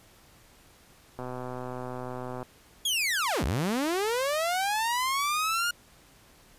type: click train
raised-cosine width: 1 ms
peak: -23 dBFS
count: 157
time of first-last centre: 1.19-2.428 s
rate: 126 Hz
type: linear two-way sweep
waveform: sawtooth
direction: down then up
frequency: 3391 to 51.4 to 1438 Hz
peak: -22 dBFS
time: 2.85-5.71 s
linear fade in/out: 5 ms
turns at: 3.44 s
effects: pink hiss -57 dBFS RMS until 6.58 s + resampled to 32000 Hz